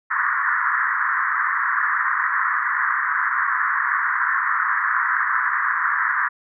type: band-pass noise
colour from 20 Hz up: white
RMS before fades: -21 dBFS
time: 0.1-6.29 s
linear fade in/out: 20 ms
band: 1000 to 1900 Hz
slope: 96 dB/octave
effects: none